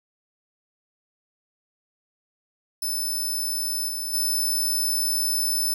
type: tone with level steps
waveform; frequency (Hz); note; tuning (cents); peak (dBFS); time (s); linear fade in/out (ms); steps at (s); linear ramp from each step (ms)
10% pulse; 5274; E8; 0; -19 / -22 / -16; 2.82-5.74; 5; 3.88 / 4.13; 10
effects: none